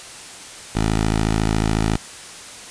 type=tone; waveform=10% pulse; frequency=54 Hz; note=A1; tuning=32 cents flat; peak=-9 dBFS; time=0.75-1.97 s; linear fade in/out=5 ms; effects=white hiss -37 dBFS RMS until 2.7 s + resampled to 22050 Hz